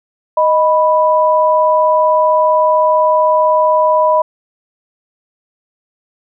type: tone pair together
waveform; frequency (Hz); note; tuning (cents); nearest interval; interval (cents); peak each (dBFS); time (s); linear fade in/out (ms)
sine; 622.3 / 986.6; D#5 / B5; 0 / -2; minor sixth; 798; -11; 0.37-4.22; 5
effects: none